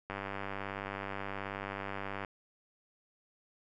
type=click train; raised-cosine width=0.5 ms; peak=-23 dBFS; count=213; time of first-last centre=0.1-2.248 s; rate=98.7 Hz; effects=none